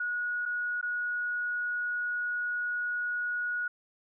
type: tone with dropouts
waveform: sine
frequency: 1455 Hz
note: F#6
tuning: 29 cents flat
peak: -29 dBFS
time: 0-3.68 s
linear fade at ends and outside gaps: 5 ms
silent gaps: 0.455-0.459 / 0.813-0.827 s
effects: none